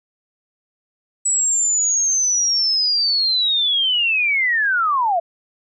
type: linear sweep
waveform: sine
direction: down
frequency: 7900 to 649 Hz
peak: -15 dBFS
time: 1.25-5.2 s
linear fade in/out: 10 ms
effects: none